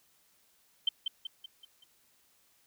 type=tone with echo; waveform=sine; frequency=3110 Hz; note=G7; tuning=14 cents flat; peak=-23 dBFS; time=0.87-0.89 s; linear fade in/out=5 ms; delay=190 ms; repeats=5; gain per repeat=-6 dB; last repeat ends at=1.84 s; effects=white hiss -68 dBFS RMS until 2.66 s